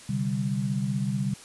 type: chord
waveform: sine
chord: C suspended second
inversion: none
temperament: equal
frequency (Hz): 130.81 / 146.83 / 196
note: C3 / D3 / G3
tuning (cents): 0 / 0 / 0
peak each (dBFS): -29 / -31 / -28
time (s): 0.09-1.34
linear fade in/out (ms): 5
effects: white hiss -47 dBFS RMS until 1.44 s + resampled to 24000 Hz